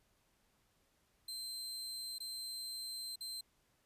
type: tone with dropouts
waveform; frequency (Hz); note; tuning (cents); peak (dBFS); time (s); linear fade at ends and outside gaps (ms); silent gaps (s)
sawtooth; 4114; C8; -30; -39; 1.28-3.41; 5; 2.184-2.202 / 3.158-3.207
effects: pink hiss -75 dBFS RMS until 3.85 s + resampled to 32000 Hz